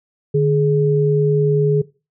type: tone pair together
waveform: sine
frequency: 149.7 / 419.3 Hz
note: D3 / G#4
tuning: +33 / +17 cents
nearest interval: octave + tritone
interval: 1784 cents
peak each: -15 dBFS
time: 0.34-1.82 s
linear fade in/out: 10 ms
effects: noise-tail reverb RT60 0.3 s tail -20 dB re dry